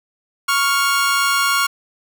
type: tone pair together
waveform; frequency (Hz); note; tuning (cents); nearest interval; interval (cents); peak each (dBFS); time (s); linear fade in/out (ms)
sawtooth; 1108.7 / 1401.6; C#6 / F6; 0 / +6; major third; 406; -14; 0.48-1.67; 10
effects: none